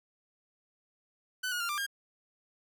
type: tone with pitch steps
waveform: sawtooth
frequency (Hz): 1504 / 1444 / 1391 / 1186 / 1614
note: F#6 / F#6 / F6 / D6 / G#6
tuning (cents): +28 / -43 / -7 / +17 / -50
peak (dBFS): -28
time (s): 1.43-1.865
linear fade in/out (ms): 10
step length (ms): 87
effects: none